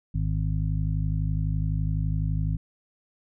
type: harmonic tone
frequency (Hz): 51.91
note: G#1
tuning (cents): 0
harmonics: 1 / 2 / 3 / 5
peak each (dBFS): -27 / -28 / -28 / -40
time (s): 0.14-2.57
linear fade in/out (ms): 10
effects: none